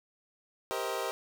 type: chord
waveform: 25% pulse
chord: C minor seventh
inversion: second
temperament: equal with one note detuned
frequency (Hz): 392 / 466.2 / 523.3 / 634.2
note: G4 / Bb4 / C5 / Eb5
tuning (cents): 0 / 0 / 0 / +33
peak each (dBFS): -34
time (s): 0.71-1.11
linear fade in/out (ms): 0
effects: none